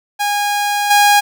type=tone with level steps; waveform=sawtooth; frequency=820 Hz; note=G#5; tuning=22 cents flat; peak=-11 / -4 dBFS; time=0.19-1.21 s; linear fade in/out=20 ms; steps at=0.9 s; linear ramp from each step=10 ms; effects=none